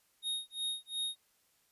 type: tone with tremolo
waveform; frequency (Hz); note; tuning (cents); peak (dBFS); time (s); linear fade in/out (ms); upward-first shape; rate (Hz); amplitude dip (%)
square; 3729; A#7; 0; -33; 0.22-1.16; 50; sine; 2.8; 100
effects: white hiss -72 dBFS RMS until 1.71 s + resampled to 32000 Hz